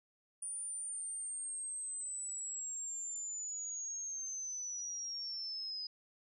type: linear sweep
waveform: sine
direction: down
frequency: 9397 to 4978 Hz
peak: -39 dBFS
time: 0.42-5.87 s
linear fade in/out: 5 ms
effects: none